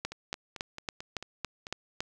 two click trains, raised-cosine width 0.2 ms, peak -15 / -23 dBFS, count 8 / 8, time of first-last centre 0.05-2.005 / 0.12-1.669 s, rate 3.58 / 4.52 Hz, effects none

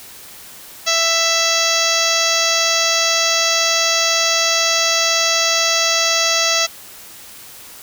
harmonic tone with a mistuned harmonic, 662 Hz, E5, 7 cents sharp, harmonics 1 / 2 / 3 / 4 / 5 / 6 / 7 / 8 / 9 / 10, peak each -23 / -23 / -23 / -23 / -23 / -23 / -23 / -23 / -23 / -23 dBFS, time 0.86-6.67 s, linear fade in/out 20 ms, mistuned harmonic 8, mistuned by +27 cents, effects white hiss -38 dBFS RMS until 7.82 s

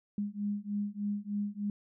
sine beating tone pair, 203.4 / 206.7 Hz, G#3 / G#3, -36 / -8 cents, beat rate 3.3 Hz, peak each -35 / -35 dBFS, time 0.18-1.7 s, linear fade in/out 2 ms, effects none

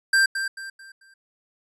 square tone with echo, 1578 Hz, G6, 11 cents sharp, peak -16 dBFS, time 0.13-0.26 s, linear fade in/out 5 ms, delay 220 ms, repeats 4, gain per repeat -9 dB, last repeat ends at 1.14 s, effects resampled to 24000 Hz

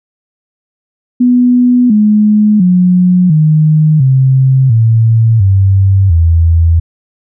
sine tone with pitch steps, 246.9 / 211.2 / 180.74 / 154.64 / 132.31 / 113.2 / 96.86 / 82.87 Hz, B3 / G#3 / F#3 / D#3 / C3 / A2 / G2 / E2, 0 / +29 / -40 / -10 / +20 / +50 / -20 / +10 cents, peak -4 dBFS, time 1.2-6.8 s, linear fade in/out 10 ms, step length 700 ms, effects none

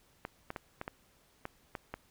clicks, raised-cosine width 0.5 ms, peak -23 dBFS, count 8, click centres 0.251 / 0.504 / 0.562 / 0.814 / 0.879 / 1.454 / 1.752 / 1.94 s, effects pink hiss -67 dBFS RMS until 2.1 s

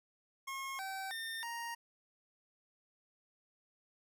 25% pulse tone with pitch steps, 1081 / 771 / 1813 / 935 Hz, C#6 / G5 / A#6 / A#5, -44 / -29 / -49 / +5 cents, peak -36 dBFS, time 0.47-1.75 s, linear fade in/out 10 ms, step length 320 ms, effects none

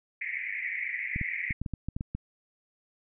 pink band-pass noise, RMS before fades -34 dBFS, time 0.21-1.53 s, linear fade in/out 5 ms, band 1900 to 2300 Hz, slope 96 dB/octave
clicks, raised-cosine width 5 ms, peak -20 dBFS, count 10, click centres 1.161 / 1.213 / 1.508 / 1.616 / 1.662 / 1.737 / 1.886 / 1.965 / 2.009 / 2.15 s
effects none

